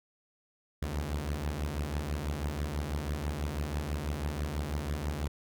sawtooth beating tone pair, 69.3 / 75.4 Hz, C#2 / D2, 0 / +46 cents, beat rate 6.1 Hz, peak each -32 / -30 dBFS, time 0.82-5.28 s, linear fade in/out 5 ms, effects none

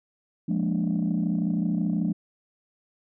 sine chord, Bb dominant seventh, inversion second, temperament equal, 174.61 / 207.7 / 233.1 / 293.7 Hz, F3 / Ab3 / Bb3 / D4, 0 / 0 / 0 / 0 cents, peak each -25 / -26 / -30 / -30 dBFS, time 0.48-2.13 s, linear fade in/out 10 ms, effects tanh soft clip ceiling -17 dBFS

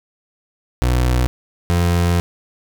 30% pulse tone pair in turn, 61.74 / 86.87 Hz, B1 / F2, 0 / -9 cents, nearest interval tritone, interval 591 cents, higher second, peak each -11 dBFS, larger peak neither, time 0.82-1.27 / 1.7-2.2 s, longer second, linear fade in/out 0 ms, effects none

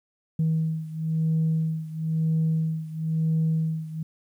sine beating tone pair, 159.6 / 160.6 Hz, D#3 / E3, +44 / -45 cents, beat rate 1 Hz, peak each -23 / -26 dBFS, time 0.39-4.03 s, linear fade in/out 5 ms, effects tanh soft clip ceiling -17 dBFS + 10-bit

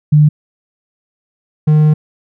sine / triangle tone pair in turn, 150 / 152.8 Hz, D3 / D#3, +37 / -31 cents, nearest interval unison, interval 32 cents, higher second, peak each -4 dBFS, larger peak neither, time 0.12-0.29 / 1.67-1.94 s, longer second, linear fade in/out 10 ms, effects none

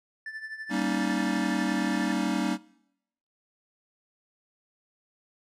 triangle tone with tremolo, 1760 Hz, A6, in tune, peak -31 dBFS, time 0.26-2.12 s, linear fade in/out 2 ms, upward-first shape triangle, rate 12 Hz, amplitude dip 75%
square chord, Eb dominant seventh, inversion first, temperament just, 194.45 / 233.3 / 280 / 311.1 Hz, G3 / Bb3 / Db4 / Eb4, -14 / +2 / +18 / 0 cents, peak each -32 dBFS, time 0.69-2.58 s, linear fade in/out 50 ms
pink noise with exponential growth, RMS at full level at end -44 dBFS, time 0.83-0.91 s, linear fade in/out 5 ms, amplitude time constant 17 ms
effects noise-tail reverb RT60 0.8 s tail -22 dB re dry + low-pass 9000 Hz 12 dB/octave

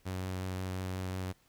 sawtooth tone with vibrato, 93 Hz, F#2, 9 cents sharp, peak -31 dBFS, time 0.05-1.33 s, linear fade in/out 20 ms, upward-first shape triangle, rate 5.6 Hz, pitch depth 15 cents each way, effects pink hiss -68 dBFS RMS until 1.48 s

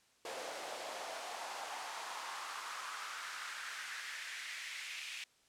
pink noise with high-pass filter sweep, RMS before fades -44 dBFS, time 0.25-5.24 s, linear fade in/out 2 ms, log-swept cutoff 520 to 2500 Hz, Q 2.8, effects white hiss -70 dBFS RMS until 5.48 s + low-pass 8000 Hz 12 dB/octave

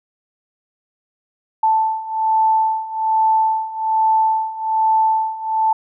sine beating tone pair, 880 / 881.2 Hz, A5 / A5, 0 / +2 cents, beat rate 1.2 Hz, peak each -19 / -16 dBFS, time 1.63-5.73 s, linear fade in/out 5 ms, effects none

